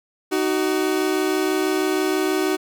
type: tone pair together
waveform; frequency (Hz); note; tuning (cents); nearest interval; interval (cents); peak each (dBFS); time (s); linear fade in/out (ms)
40% pulse; 309.9 / 376.1; D#4 / F#4; -7 / +28; minor third; 335; -22 / -20; 0.31-2.57; 20
effects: none